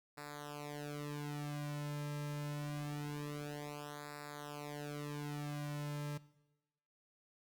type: tone with flanger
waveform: sawtooth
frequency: 146.7 Hz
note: D3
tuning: 2 cents flat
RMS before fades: -43 dBFS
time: 0.17-6.18 s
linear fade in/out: 10 ms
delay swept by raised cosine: 0.32 to 2.72 ms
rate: 0.25 Hz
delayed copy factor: -0.95
effects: noise-tail reverb RT60 1.0 s tail -20 dB re dry + Opus 48 kbps